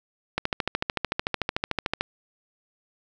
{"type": "click train", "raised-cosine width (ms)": 0.3, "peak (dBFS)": -8, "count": 23, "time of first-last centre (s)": [0.38, 2.01], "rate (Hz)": 13.5, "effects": []}